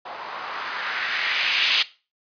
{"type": "noise with low-pass filter sweep", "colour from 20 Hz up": "violet", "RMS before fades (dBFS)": -25, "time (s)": [0.05, 1.83], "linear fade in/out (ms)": 10, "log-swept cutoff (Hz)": [780, 3200], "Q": 2, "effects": ["noise-tail reverb RT60 0.3 s tail -17 dB re dry", "resampled to 11025 Hz"]}